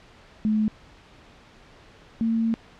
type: tone pair in turn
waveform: sine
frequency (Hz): 215.2 / 226.5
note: A3 / A#3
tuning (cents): -38 / -50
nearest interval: minor second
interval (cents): 88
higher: second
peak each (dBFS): -19 / -20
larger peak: first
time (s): 0.45-0.68 / 2.21-2.54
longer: second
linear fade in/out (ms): 0
effects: pink hiss -51 dBFS RMS until 2.79 s + low-pass 4000 Hz 12 dB/octave

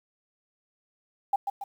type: tone with echo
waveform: sine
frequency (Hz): 799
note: G5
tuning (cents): +33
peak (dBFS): -20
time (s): 1.33-1.36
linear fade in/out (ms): 5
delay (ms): 140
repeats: 2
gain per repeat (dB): -6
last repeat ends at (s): 1.64
effects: 9-bit

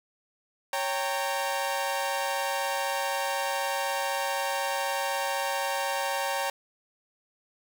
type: chord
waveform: sawtooth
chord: G diminished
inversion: second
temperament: equal with one note detuned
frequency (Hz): 554.4 / 784 / 920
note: Db5 / G5 / Bb5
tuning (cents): 0 / 0 / -23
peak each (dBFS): -28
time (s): 0.73-6.5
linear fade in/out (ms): 2
effects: none

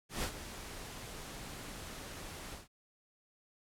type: noise with ADSR envelope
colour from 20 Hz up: pink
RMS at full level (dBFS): -35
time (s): 0.09-2.68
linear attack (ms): 140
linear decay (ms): 80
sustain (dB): -11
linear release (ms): 150
effects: low-pass 12000 Hz 12 dB/octave

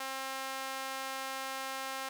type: tone with high-pass filter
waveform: sawtooth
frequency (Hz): 266.4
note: C4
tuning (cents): +31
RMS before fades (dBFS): -39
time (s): 0-2.09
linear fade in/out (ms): 5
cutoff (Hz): 870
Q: 1
effects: none

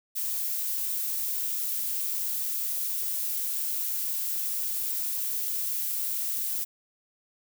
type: noise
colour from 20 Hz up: violet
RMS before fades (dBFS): -30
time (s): 0.15-6.65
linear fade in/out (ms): 20
effects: none

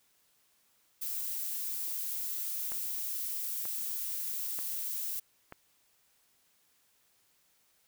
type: noise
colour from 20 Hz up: violet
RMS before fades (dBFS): -36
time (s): 1.01-5.2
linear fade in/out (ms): 10
type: click train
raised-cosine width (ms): 0.5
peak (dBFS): -29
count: 4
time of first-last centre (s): 2.72-5.524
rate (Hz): 1.07
effects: white hiss -70 dBFS RMS until 7.87 s

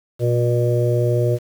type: harmonic tone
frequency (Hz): 120.4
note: B2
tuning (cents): -44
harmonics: 1 / 3 / 4 / 5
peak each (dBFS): -17 / -22 / -23 / -24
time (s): 0.19-1.39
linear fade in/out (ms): 50
effects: 7-bit

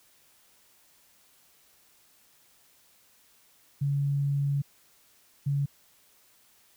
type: tone bursts at uneven times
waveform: sine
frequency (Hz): 141.2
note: C#3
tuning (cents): +32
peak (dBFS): -24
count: 2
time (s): 3.81-4.62 / 5.46-5.66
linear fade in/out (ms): 10
effects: white hiss -62 dBFS RMS until 6.76 s

